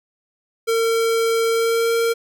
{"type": "tone with pitch glide", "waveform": "square", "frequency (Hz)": [455.8, 461.1], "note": ["A#4", "A#4"], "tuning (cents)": [-39, -19], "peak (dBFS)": -17, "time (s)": [0.67, 2.14], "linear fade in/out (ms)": 20, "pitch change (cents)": 20, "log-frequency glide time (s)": [1.49, 1.93], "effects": []}